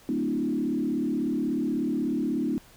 sine tone with frequency modulation, 271.4 Hz, C#4, 36 cents flat, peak -24 dBFS, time 0.09-2.58 s, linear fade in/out 0 ms, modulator 36.4 Hz, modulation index 1.7, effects pink hiss -54 dBFS RMS until 2.76 s

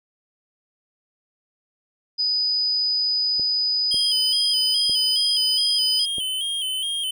sine tone, 4978 Hz, D#8, in tune, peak -19 dBFS, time 2.18-6.06 s, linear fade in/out 20 ms
clicks, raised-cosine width 2 ms, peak -23 dBFS, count 4, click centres 3.396 / 3.944 / 4.896 / 6.183 s
square tone with vibrato, 3136 Hz, G7, in tune, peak -24 dBFS, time 3.91-7.11 s, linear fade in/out 5 ms, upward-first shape square, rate 2.4 Hz, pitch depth 51 cents each way
effects none

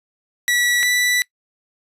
sawtooth tone pair in turn, 1944 / 1970 Hz, B6 / B6, -28 / -5 cents, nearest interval unison, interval 23 cents, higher second, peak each -12 dBFS, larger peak neither, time 0.48-0.83 / 0.83-1.22 s, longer second, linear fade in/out 0 ms, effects noise-tail reverb RT60 0.1 s tail -22 dB re dry + resampled to 32000 Hz

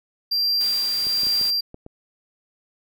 triangle tone with tremolo, 4725 Hz, D8, 10 cents sharp, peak -17 dBFS, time 0.31-1.61 s, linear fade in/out 10 ms, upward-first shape sine, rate 1.2 Hz, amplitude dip 30%
white noise, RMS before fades -35 dBFS, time 0.6-1.51 s, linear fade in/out 10 ms
clicks, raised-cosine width 2 ms, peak -25 dBFS, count 6, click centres 1.069 / 1.234 / 1.269 / 1.413 / 1.744 / 1.864 s
effects none

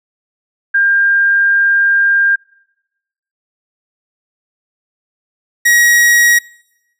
sine / 45% pulse tone pair in turn, 1601 / 1901.5 Hz, G6 / A#6, +36 / +34 cents, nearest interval minor third, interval 298 cents, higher second, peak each -8 / -7 dBFS, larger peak second, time 0.74-2.36 / 5.65-6.39 s, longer first, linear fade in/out 10 ms, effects noise-tail reverb RT60 1.0 s tail -26 dB re dry

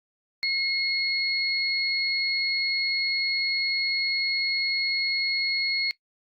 sine tone pair together, 2162 / 4324 Hz, C#7 / C#8, -44 / -44 cents, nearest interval octave, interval 1200 cents, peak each -26 dBFS, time 0.43-5.91 s, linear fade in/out 0 ms, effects noise-tail reverb RT60 0.1 s tail -19 dB re dry + Opus 48 kbps

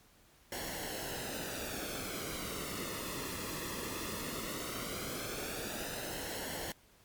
pink noise with flanger, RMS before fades -40 dBFS, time 0.52-6.72 s, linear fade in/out 2 ms, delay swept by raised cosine 0.81 to 1.33 ms, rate 0.16 Hz, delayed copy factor -0.65, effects pink hiss -64 dBFS RMS until 7.04 s + MP3 96 kbps

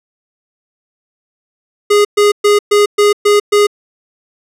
square tone bursts, 412.7 Hz, G#4, 11 cents flat, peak -7 dBFS, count 7, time 1.9-3.67 s, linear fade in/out 10 ms, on 150 ms, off 120 ms, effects low-pass 11000 Hz 12 dB/octave

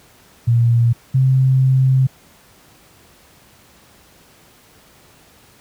sine tone pair in turn, 117.6 / 131.5 Hz, A#2 / C3, +16 / +9 cents, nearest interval major second, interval 193 cents, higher second, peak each -10 / -10 dBFS, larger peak neither, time 0.47-0.93 / 1.14-2.07 s, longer second, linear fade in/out 10 ms, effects pink hiss -49 dBFS RMS until 5.6 s + high-pass 60 Hz 12 dB/octave

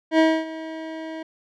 25% pulse tone with ADSR envelope, 320 Hz, D#4, 49 cents sharp, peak -9 dBFS, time 0.11-1.23 s, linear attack 76 ms, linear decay 260 ms, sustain -18 dB, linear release 7 ms, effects low-pass 3000 Hz 12 dB/octave

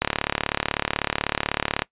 click train, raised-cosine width 0.3 ms, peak -4 dBFS, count 66, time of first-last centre 0.02-1.821 s, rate 36.1 Hz, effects noise-tail reverb RT60 0.1 s tail -21 dB re dry + resampled to 8000 Hz

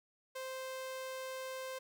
sawtooth tone, 522 Hz, C5, 4 cents flat, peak -37 dBFS, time 0.35-1.79 s, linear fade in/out 10 ms, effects none

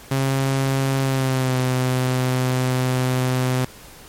sawtooth tone with pitch glide, 134.9 to 127.99 Hz, C#3 to C3, -47 to -38 cents, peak -14 dBFS, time 0.11-3.65 s, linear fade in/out 5 ms, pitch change -91 cents, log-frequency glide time 1-1.59 s, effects pink hiss -43 dBFS RMS until 4.08 s + MP3 64 kbps

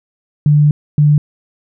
sine tone bursts at uneven times, 148.2 Hz, D3, 16 cents sharp, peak -6 dBFS, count 2, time 0.46-0.71 / 0.98-1.18 s, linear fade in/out 2 ms, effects none

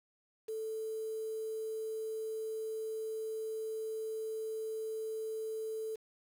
sine tone with quantisation, 440 Hz, A4, in tune, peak -36 dBFS, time 0.48-5.96 s, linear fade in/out 10 ms, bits 9, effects none

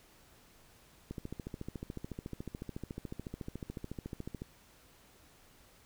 click train, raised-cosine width 3 ms, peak -27 dBFS, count 47, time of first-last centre 1.11-4.419 s, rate 13.9 Hz, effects pink hiss -62 dBFS RMS until 5.85 s

